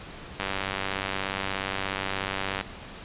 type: click train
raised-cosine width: 0.3 ms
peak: -12 dBFS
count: 215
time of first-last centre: 0.4-2.611 s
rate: 96.8 Hz
effects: pink hiss -42 dBFS RMS until 3.04 s + resampled to 8000 Hz